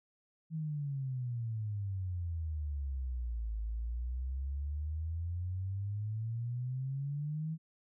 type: exponential two-way sweep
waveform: sine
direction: down then up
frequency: 162.3 to 53.2 to 162.3 Hz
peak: -34 dBFS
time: 0.5-7.58 s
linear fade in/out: 50 ms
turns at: 3.57 s
effects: none